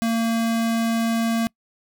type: tone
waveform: square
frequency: 228.3 Hz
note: A#3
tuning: 36 cents flat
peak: -20 dBFS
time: 0.02-1.47 s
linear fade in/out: 0 ms
effects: noise-tail reverb RT60 0.1 s tail -26 dB re dry